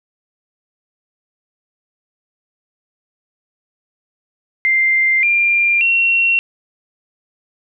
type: tone with pitch steps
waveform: sine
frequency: 2093 / 2390 / 2730 Hz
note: C7 / D7 / F7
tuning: 0 / +30 / -40 cents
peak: -11 dBFS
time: 4.65-6.39 s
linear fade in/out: 0 ms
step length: 580 ms
effects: none